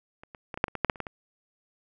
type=clicks; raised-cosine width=0.5 ms; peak=-30 / -28 / -21 / -20 / -6 / -24 / -17 / -7 / -6 / -29 / -16 / -22 dBFS; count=12; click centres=0.235 / 0.348 / 0.542 / 0.575 / 0.641 / 0.682 / 0.753 / 0.847 / 0.898 / 0.958 / 1.003 / 1.068 s; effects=none